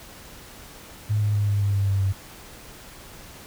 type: tone with pitch steps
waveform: sine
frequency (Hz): 105.5 / 104.23 / 102.97 / 101.73 / 100.5 / 99.29 / 98.09 / 96.91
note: G#2 / G#2 / G#2 / G#2 / G2 / G2 / G2 / G2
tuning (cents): +28 / +7 / -14 / -35 / +44 / +23 / +2 / -19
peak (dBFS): -19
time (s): 1.09-2.13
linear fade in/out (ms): 20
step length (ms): 130
effects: pink hiss -44 dBFS RMS until 3.46 s